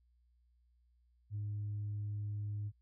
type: tone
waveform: sine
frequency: 103.83 Hz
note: G#2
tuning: in tune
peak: -35 dBFS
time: 1.3-2.72 s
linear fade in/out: 50 ms
effects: tanh soft clip ceiling -34 dBFS + added 60 Hz sine -68 dBFS peak until 2.81 s